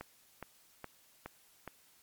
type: click train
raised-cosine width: 0.5 ms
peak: -27 dBFS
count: 5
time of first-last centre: 0.01-1.677 s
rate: 2.4 Hz
effects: white hiss -65 dBFS RMS until 2.02 s + MP3 96 kbps